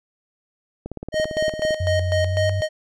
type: click train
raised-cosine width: 2 ms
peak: -17 dBFS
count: 16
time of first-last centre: 0.86-1.707 s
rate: 17.7 Hz
type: tone with tremolo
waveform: square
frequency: 622.3 Hz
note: D#5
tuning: in tune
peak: -19 dBFS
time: 1.12-2.69 s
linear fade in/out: 50 ms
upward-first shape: square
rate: 4 Hz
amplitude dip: 70%
type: tone with pitch glide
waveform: sine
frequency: 91 to 96.97 Hz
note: F#2 to G2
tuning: -28 to -18 cents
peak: -20 dBFS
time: 1.8-2.61 s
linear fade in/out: 5 ms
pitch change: +110 cents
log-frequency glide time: 2.22-2.45 s
effects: low-pass 6000 Hz 12 dB/octave

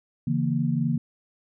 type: chord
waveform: sine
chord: A# diminished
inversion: first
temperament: equal with one note detuned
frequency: 141.18 / 164.81 / 233.1 Hz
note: C#3 / E3 / A#3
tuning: +32 / 0 / 0 cents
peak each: -26 dBFS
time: 0.27-0.98 s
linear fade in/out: 5 ms
effects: none

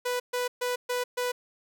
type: tone bursts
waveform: sawtooth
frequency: 493.9 Hz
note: B4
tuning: in tune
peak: -23 dBFS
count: 5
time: 0.05-1.32 s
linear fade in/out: 10 ms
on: 150 ms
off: 130 ms
effects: none

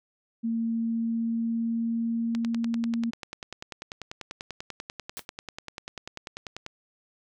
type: tone with pitch glide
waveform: sine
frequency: 228.5 to 231.4 Hz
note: A#3 to A#3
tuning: -34 to -13 cents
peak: -25 dBFS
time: 0.43-3.11 s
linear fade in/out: 20 ms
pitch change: +21 cents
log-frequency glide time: 0.74-2.84 s
type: click train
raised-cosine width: 0.2 ms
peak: -19 dBFS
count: 45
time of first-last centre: 2.35-6.664 s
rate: 10.2 Hz
type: noise with exponential decay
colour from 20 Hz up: white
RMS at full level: -33 dBFS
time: 5.17-5.25 s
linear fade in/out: 0 ms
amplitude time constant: 16 ms
effects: none

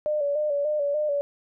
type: tone with vibrato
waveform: sine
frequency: 587.3 Hz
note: D5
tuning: in tune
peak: -22 dBFS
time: 0.06-1.21 s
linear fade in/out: 0 ms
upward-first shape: square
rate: 3.4 Hz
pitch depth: 48 cents each way
effects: none

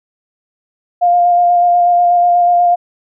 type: tone with vibrato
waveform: sine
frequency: 703 Hz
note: F5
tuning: 11 cents sharp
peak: -7 dBFS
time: 1.01-2.76 s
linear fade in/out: 20 ms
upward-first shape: square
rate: 8.2 Hz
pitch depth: 12 cents each way
effects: none

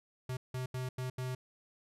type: tone bursts at uneven times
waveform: square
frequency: 127.9 Hz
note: C3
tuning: 39 cents flat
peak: -36 dBFS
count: 5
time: 0.29-0.37 / 0.54-0.66 / 0.74-0.89 / 0.98-1.1 / 1.18-1.35 s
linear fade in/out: 5 ms
effects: resampled to 32000 Hz

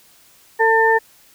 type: harmonic tone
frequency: 448.7 Hz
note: A4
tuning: 34 cents sharp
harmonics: 1 / 2 / 4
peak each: -16 / -16 / -16 dBFS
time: 0.59-0.99 s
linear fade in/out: 20 ms
effects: white hiss -51 dBFS RMS until 1.34 s

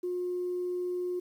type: tone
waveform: sine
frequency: 358.6 Hz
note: F4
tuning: 46 cents sharp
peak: -29 dBFS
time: 0.03-1.2 s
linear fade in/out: 10 ms
effects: tanh soft clip ceiling -25 dBFS + 10-bit

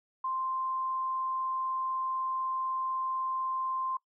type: tone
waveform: sine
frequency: 1046 Hz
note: C6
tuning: 1 cent flat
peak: -30 dBFS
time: 0.24-3.97 s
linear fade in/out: 5 ms
effects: noise-tail reverb RT60 0.1 s tail -21 dB re dry

